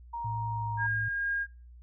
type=tone; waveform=sine; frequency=938 Hz; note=A#5; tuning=11 cents sharp; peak=-33 dBFS; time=0.13-0.87 s; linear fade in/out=10 ms
type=tone with pitch glide; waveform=sine; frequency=111.3 to 107.82 Hz; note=A2 to A2; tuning=+20 to -35 cents; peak=-33 dBFS; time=0.24-1.09 s; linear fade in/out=10 ms; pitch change=-55 cents; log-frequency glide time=0.47-0.84 s
type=tone with tremolo; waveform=sine; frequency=1622 Hz; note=G#6; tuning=41 cents flat; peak=-27 dBFS; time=0.77-1.47 s; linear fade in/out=50 ms; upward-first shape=triangle; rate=2.3 Hz; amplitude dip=30%
effects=noise-tail reverb RT60 0.3 s tail -23 dB re dry + added 60 Hz sine -48 dBFS peak until 1.82 s